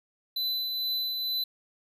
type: tone with tremolo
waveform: square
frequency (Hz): 4010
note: B7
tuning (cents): +26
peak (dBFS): -27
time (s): 0.36-1.44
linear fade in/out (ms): 5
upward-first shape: triangle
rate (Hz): 2.2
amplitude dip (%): 35
effects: none